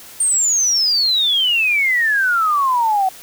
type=exponential sweep; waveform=sine; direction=down; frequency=8870 to 740 Hz; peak=-13 dBFS; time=0.2-3.09 s; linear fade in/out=5 ms; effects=white hiss -39 dBFS RMS until 3.22 s